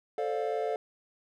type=chord; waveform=triangle; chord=D minor seventh; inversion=second; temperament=just; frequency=440.5 / 528.6 / 587.3 / 704.8 Hz; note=A4 / C5 / D5 / F5; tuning=+2 / +18 / 0 / +16 cents; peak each=-30 / -35 / -34 / -32 dBFS; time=0.18-0.76 s; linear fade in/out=2 ms; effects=none